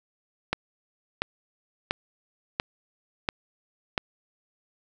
click train, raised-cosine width 0.3 ms, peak -8 dBFS, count 6, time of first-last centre 0.53-3.978 s, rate 1.45 Hz, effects none

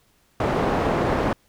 white low-pass noise, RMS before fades -22 dBFS, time 0.4-1.33 s, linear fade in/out 2 ms, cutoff 770 Hz, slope 12 dB/octave, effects pink hiss -62 dBFS RMS until 1.48 s

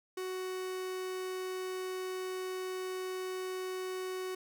45% pulse tone, 371.7 Hz, F#4, 8 cents sharp, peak -36 dBFS, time 0.17-4.35 s, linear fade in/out 5 ms, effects none

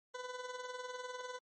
20% pulse tone with tremolo, 500 Hz, B4, 21 cents sharp, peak -35 dBFS, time 0.14-1.39 s, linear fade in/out 10 ms, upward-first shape sine, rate 20 Hz, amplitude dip 60%, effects MP3 32 kbps

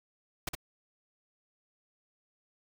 pink noise with echo, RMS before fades -34 dBFS, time 0.47-0.49 s, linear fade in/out 5 ms, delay 62 ms, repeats 1, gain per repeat -3 dB, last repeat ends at 0.552 s, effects none

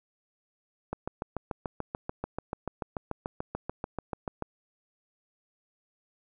click train, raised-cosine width 1 ms, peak -18 dBFS, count 25, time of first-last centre 0.93-4.423 s, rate 6.87 Hz, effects none

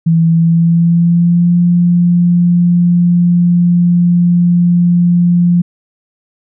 sine tone with pitch glide, 164.81 to 174.51 Hz, E3 to F3, 0 to -1 cents, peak -6 dBFS, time 0.06-5.62 s, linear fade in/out 10 ms, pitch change +99 cents, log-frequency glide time 0.27-1.57 s, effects none

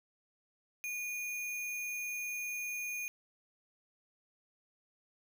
sine tone with sample-and-hold, 2445 Hz, D#7, 31 cents flat, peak -36 dBFS, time 0.84-3.08 s, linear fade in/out 0 ms, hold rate 8820 Hz, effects none

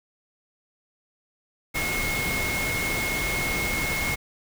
sine tone in noise, 2166 Hz, C#7, 41 cents flat, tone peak -27 dBFS, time 1.74-4.16 s, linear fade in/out 20 ms, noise pink, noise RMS -29 dBFS, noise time 1.74-4.16 s, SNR -1 dB, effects none

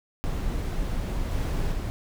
brown noise with level steps, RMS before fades -28 / -26 / -29 dBFS, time 0.24-1.9 s, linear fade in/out 0 ms, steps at 1.31 / 1.72 s, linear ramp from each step 5 ms, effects none

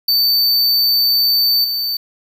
square tone with level steps, 4561 Hz, C#8, 49 cents sharp, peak -12 / -18 dBFS, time 0.08-1.97 s, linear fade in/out 5 ms, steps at 1.64 s, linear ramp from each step 5 ms, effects 7-bit

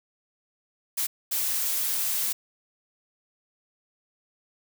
blue noise bursts at uneven times, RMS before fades -27 dBFS, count 2, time 0.97-1.07 / 1.31-2.33 s, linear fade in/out 10 ms, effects none

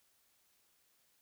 silence, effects white hiss -73 dBFS RMS until 1.21 s

